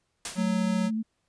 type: noise with exponential decay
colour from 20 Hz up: white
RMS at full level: -30 dBFS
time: 0.25-0.57 s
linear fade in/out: 2 ms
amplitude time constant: 69 ms
type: tone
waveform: square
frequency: 185 Hz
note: F#3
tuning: in tune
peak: -27 dBFS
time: 0.35-0.91 s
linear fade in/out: 50 ms
type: tone with vibrato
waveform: sine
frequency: 220 Hz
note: A3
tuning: in tune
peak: -26 dBFS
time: 0.37-1.03 s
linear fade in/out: 20 ms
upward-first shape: sine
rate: 10 Hz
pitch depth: 23 cents each way
effects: pink hiss -75 dBFS RMS until 1.28 s + resampled to 22050 Hz